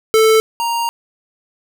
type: tone pair in turn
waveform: square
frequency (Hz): 440.5 / 933.4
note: A4 / A#5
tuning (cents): +2 / +2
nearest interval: octave + minor second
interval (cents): 1300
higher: second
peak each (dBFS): -9 / -17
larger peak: first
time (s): 0.14-0.4 / 0.6-0.89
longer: second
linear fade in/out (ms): 0
effects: none